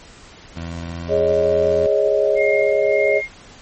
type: tone with pitch glide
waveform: 20% pulse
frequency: 84 to 85.07 Hz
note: E2 to F2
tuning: +33 to -45 cents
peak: -22 dBFS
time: 0.56-1.87 s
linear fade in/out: 5 ms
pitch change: +22 cents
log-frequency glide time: 0.69-1.09 s
type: chord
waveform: sine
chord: Ab suspended fourth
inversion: none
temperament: just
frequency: 415.3 / 553.7 / 623 Hz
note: Ab4 / Db5 / Eb5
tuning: 0 / -2 / +2 cents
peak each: -18 dBFS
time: 1.08-3.22 s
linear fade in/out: 50 ms
type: tone with tremolo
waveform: sine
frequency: 2131 Hz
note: C7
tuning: 31 cents sharp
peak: -20 dBFS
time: 2.35-3.29 s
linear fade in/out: 50 ms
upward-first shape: sine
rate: 1.7 Hz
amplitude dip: 70%
effects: pink hiss -43 dBFS RMS until 3.61 s + MP3 32 kbps